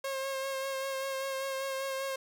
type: tone with vibrato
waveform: sawtooth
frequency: 538 Hz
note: C5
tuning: 48 cents sharp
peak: -29 dBFS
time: 0.04-2.16 s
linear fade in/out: 5 ms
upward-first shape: sine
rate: 5.1 Hz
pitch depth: 23 cents each way
effects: none